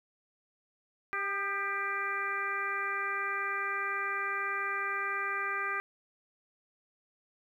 harmonic tone with a mistuned harmonic, 395.1 Hz, G4, 14 cents sharp, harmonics 1 / 2 / 3 / 4 / 5 / 6, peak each -43 / -46 / -35 / -36 / -37 / -40 dBFS, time 1.13-5.8 s, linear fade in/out 0 ms, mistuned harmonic 3, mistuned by +35 cents, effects 11-bit

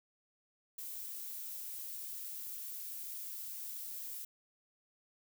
violet noise, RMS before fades -44 dBFS, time 0.78-4.25 s, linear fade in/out 5 ms, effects none

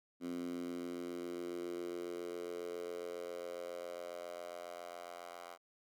10% pulse tone with high-pass filter sweep, 87.31 Hz, F2, in tune, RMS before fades -44 dBFS, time 0.2-5.58 s, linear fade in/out 50 ms, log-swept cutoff 250 to 790 Hz, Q 4.5, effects none

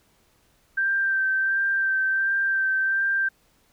sine tone with vibrato, 1568 Hz, G6, in tune, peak -20 dBFS, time 0.77-3.29 s, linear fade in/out 10 ms, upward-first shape sine, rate 1.4 Hz, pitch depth 19 cents each way, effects pink hiss -63 dBFS RMS until 3.72 s

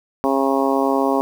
harmonic tone, 136.1 Hz, C#3, 31 cents flat, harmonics 2 / 3 / 4 / 5 / 6 / 7 / 8, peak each -20 / -22 / -23 / -24 / -25 / -25 / -26 dBFS, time 0.24-1.21 s, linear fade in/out 0 ms, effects 7-bit

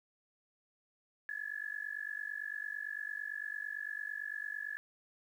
sine tone with amplitude modulation, 1707 Hz, G#6, 47 cents sharp, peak -34 dBFS, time 1.29-4.77 s, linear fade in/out 0 ms, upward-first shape sine, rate 48.9 Hz, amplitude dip 95%, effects 11-bit

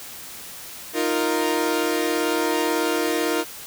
sawtooth chord, Eb suspended second, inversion none, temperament equal, 311.1 / 349.2 / 466.2 Hz, Eb4 / F4 / Bb4, 0 / 0 / 0 cents, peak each -21 dBFS, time 0.93-3.45 s, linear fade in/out 50 ms, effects white hiss -38 dBFS RMS until 3.66 s

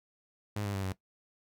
sawtooth tone with pitch steps, 103.83 / 100.58 / 97.44 / 94.39 Hz, G#2 / G2 / G2 / F#2, 0 / +45 / -10 / +35 cents, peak -29 dBFS, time 0.56-0.924 s, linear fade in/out 5 ms, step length 91 ms, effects noise-tail reverb RT60 0.1 s tail -17 dB re dry

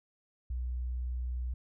sine tone, 61.74 Hz, B1, in tune, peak -32 dBFS, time 0.5-1.54 s, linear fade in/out 5 ms, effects none

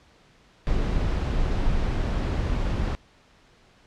brown noise, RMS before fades -24 dBFS, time 0.67-2.95 s, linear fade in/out 0 ms, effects pink hiss -57 dBFS RMS until 3.86 s + low-pass 5000 Hz 12 dB/octave

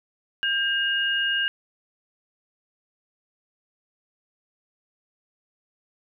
sine tone pair together, 1600 / 2851 Hz, G6 / F7, +35 / +35 cents, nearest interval minor seventh, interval 1000 cents, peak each -24 dBFS, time 0.43-1.48 s, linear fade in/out 0 ms, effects none

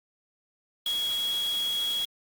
sine tone in noise, 3322 Hz, G#7, in tune, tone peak -26 dBFS, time 0.86-2.05 s, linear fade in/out 2 ms, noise white, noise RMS -39 dBFS, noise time 0.86-2.05 s, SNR +10 dB, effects Opus 48 kbps

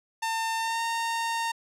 sawtooth tone with pitch glide, 900 to 918.9 Hz, A5 to A#5, +39 to -25 cents, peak -23 dBFS, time 0.22-1.52 s, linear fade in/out 10 ms, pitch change +36 cents, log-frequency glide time 0.57-0.82 s, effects low-pass 10000 Hz 12 dB/octave

